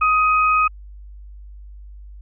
sine tone pair together, 1254 / 2523 Hz, D#6 / D#7, +13 / +23 cents, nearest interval octave, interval 1210 cents, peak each -14 / -21 dBFS, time 0.01-0.68 s, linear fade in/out 10 ms, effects added 50 Hz sine -36 dBFS peak until 2.21 s

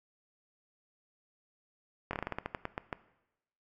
slowing click train, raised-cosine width 0.5 ms, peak -19 dBFS, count 13, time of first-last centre 2.11-2.928 s, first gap 22 ms, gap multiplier 1.19, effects noise-tail reverb RT60 0.9 s tail -17 dB re dry

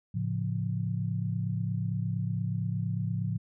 sine chord, A augmented, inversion none, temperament equal, 110 / 138.59 / 174.61 Hz, A2 / C#3 / E#3, 0 / 0 / 0 cents, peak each -31 / -34 / -33 dBFS, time 0.14-3.38 s, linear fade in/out 10 ms, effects none

